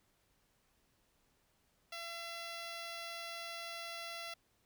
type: tone with notch filter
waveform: 5% pulse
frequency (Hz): 677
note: E5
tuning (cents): +46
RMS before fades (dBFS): -45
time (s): 1.92-4.34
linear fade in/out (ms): 5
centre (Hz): 7500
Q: 0.85
effects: pink hiss -75 dBFS RMS until 4.65 s